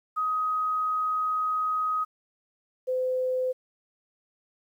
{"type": "tone pair in turn", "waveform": "sine", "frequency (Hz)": [1258, 511.2], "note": ["D#6", "C5"], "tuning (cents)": [19, -40], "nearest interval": "octave + major third", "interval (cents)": 1559, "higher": "first", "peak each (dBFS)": [-24, -24], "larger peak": "neither", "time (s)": [[0.16, 2.05], [2.87, 3.53]], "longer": "first", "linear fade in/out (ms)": 20, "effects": ["10-bit"]}